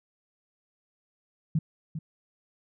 sine tone with echo, 157.7 Hz, D#3, 24 cents sharp, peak -21 dBFS, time 1.55-1.59 s, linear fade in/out 5 ms, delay 400 ms, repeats 1, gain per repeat -10 dB, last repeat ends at 1.99 s, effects none

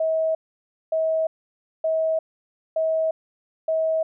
sine tone bursts, 641 Hz, E5, 49 cents flat, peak -19 dBFS, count 5, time 0-4.03 s, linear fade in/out 5 ms, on 350 ms, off 570 ms, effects none

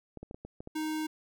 clicks, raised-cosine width 2 ms, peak -29 dBFS, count 7, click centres 0.173 / 0.23 / 0.311 / 0.345 / 0.45 / 0.605 / 0.674 s
square tone, 311.1 Hz, D#4, in tune, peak -32 dBFS, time 0.75-1.07 s, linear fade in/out 10 ms
effects none

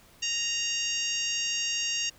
harmonic tone, 932.3 Hz, A#5, in tune, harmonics 2 / 3 / 4 / 5 / 6 / 7 / 8, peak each -41 / -30 / -41 / -37 / -35 / -34 / -42 dBFS, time 0.22-2.1 s, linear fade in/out 10 ms, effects pink hiss -57 dBFS RMS until 2.18 s

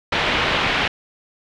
white low-pass noise, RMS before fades -20 dBFS, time 0.12-0.88 s, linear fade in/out 5 ms, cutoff 3200 Hz, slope 24 dB/octave, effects none

